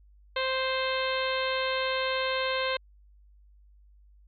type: harmonic tone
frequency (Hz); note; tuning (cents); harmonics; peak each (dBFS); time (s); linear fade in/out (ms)
523.3; C5; 0; 1 / 2 / 3 / 4 / 5 / 6 / 7 / 8; -30 / -33 / -35 / -36 / -37 / -38 / -38 / -39; 0.36-2.77; 5
effects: added 50 Hz sine -54 dBFS peak until 4.27 s